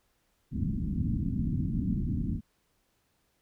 white low-pass noise, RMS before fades -30 dBFS, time 0.51-2.41 s, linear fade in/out 50 ms, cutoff 260 Hz, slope 48 dB/octave, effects pink hiss -73 dBFS RMS until 3.41 s

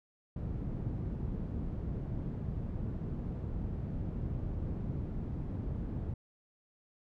white low-pass noise, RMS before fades -37 dBFS, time 0.36-6.14 s, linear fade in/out 5 ms, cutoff 150 Hz, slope 12 dB/octave, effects none

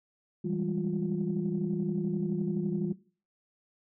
sine tone cluster, 163.4 / 195.8 / 207.5 / 352.5 Hz, E3 / G3 / G#3 / F4, -15 / -2 / -1 / +16 cents, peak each -33 / -32 / -37 / -34 dBFS, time 0.44-2.93 s, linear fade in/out 10 ms, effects noise-tail reverb RT60 0.4 s tail -18 dB re dry + tanh soft clip ceiling -19 dBFS

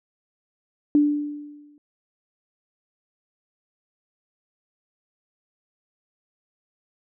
sine tone with exponential decay, 293.7 Hz, D4, in tune, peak -12 dBFS, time 0.95-1.78 s, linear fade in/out 1 ms, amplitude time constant 180 ms, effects none

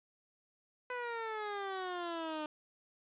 15% pulse exponential sweep, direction down, 502 to 301.7 Hz, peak -31 dBFS, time 0.9-2.46 s, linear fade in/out 2 ms, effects resampled to 8000 Hz + 11-bit

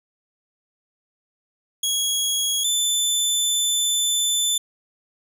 20% pulse tone pair in turn, 3318 / 3523 Hz, G#7 / A7, -2 / +1 cents, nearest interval minor second, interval 103 cents, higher second, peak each -15 / -13 dBFS, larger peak second, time 1.83-2.64 / 2.64-4.58 s, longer second, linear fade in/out 5 ms, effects none

